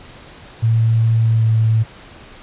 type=tone with pitch glide; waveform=sine; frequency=113.2 to 111.32 Hz; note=A2 to A2; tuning=+50 to +21 cents; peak=-11 dBFS; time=0.62-1.84 s; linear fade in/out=20 ms; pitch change=-29 cents; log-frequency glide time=1.23-1.51 s; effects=pink hiss -40 dBFS RMS until 2.42 s + resampled to 8000 Hz